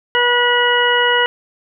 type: harmonic tone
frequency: 485.4 Hz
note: B4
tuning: 30 cents flat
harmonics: 1 / 2 / 3 / 4 / 6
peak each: -18 / -18 / -18 / -18 / -18 dBFS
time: 0.15-1.26 s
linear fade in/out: 0 ms
effects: none